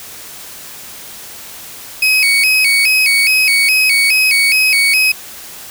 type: tone with vibrato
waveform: 35% pulse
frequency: 2382 Hz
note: D7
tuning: 24 cents sharp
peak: -7 dBFS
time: 2.02-5.12 s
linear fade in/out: 5 ms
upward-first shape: square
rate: 2.4 Hz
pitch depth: 110 cents each way
effects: white hiss -32 dBFS RMS until 5.7 s